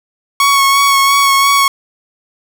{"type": "tone with vibrato", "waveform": "sawtooth", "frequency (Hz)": 1108.7, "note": "C#6", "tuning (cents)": 0, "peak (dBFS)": -4, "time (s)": [0.4, 1.68], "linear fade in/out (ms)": 2, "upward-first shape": "sine", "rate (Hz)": 2.9, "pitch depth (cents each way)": 20, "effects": []}